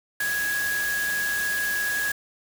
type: tone in noise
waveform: sine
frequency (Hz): 1661.2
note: G#6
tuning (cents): 0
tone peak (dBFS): -24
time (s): 0.2-2.12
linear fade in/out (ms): 5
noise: white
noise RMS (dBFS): -32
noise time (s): 0.2-2.12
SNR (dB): +5
effects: none